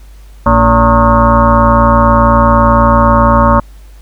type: tone with frequency modulation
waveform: sine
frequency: 573 Hz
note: D5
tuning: 43 cents flat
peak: -4 dBFS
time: 0.46-3.6 s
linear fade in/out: 5 ms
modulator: 172 Hz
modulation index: 3.9
effects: added 50 Hz sine -32 dBFS peak until 4.01 s + pink hiss -47 dBFS RMS until 4.01 s